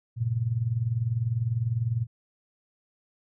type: tone with tremolo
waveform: sine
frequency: 116.54 Hz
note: A#2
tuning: in tune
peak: -20 dBFS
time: 0.16-2.07 s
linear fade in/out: 50 ms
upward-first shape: triangle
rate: 20 Hz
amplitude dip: 85%
effects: none